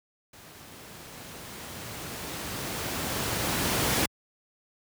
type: noise with level ramp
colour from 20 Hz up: pink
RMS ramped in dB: -49 to -24 dBFS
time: 0.33-4.06 s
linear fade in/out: 5 ms
effects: high-pass 80 Hz 12 dB/octave